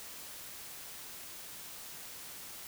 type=silence; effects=white hiss -47 dBFS RMS until 2.67 s